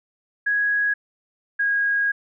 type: tone pair in turn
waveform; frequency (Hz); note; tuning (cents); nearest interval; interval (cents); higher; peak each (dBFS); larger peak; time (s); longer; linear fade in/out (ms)
sine; 1661.2 / 1640.2; G#6 / G#6; 0 / -22; unison; 22; first; -18; neither; 0.46-0.94 / 1.59-2.12; second; 10
effects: none

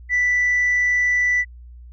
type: tone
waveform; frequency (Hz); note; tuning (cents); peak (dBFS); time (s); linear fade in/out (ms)
sine; 1975.5; B6; 0; -14; 0.09-1.45; 50
effects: tanh soft clip ceiling -13 dBFS + added 60 Hz sine -38 dBFS peak until 1.92 s

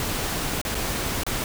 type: noise with dropouts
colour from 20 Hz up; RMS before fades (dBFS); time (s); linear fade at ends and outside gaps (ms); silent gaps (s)
pink; -27; 0-1.44; 1; 0.615-0.65 / 0.746-0.751 / 1.235-1.265
effects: none

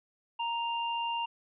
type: tone pair together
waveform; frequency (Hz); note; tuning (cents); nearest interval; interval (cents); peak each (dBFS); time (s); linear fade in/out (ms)
sine; 932.7 / 2795; A#5 / F7; +1 / +1; octave + perfect fifth; 1900; -31 / -36; 0.39-1.26; 10
effects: none

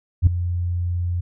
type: tone with ADSR envelope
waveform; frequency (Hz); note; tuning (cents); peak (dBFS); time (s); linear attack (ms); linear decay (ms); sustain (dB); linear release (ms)
sine; 87.8; F2; +10; -5; 0.22-1.21; 48; 5; -15; 10
effects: tanh soft clip ceiling -6 dBFS

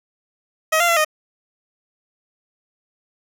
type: tone with pitch steps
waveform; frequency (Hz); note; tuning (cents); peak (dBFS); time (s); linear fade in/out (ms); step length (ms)
15% pulse; 633 / 691 / 677 / 618; D#5 / F5 / E5 / D#5; +30 / -19 / +46 / -12; -8; 0.72-1.048; 10; 82
effects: none

